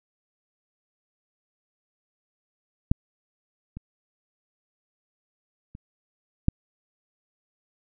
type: clicks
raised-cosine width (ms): 5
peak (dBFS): -6 / -24 / -28 / -6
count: 4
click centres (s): 2.915 / 3.77 / 5.751 / 6.484
effects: none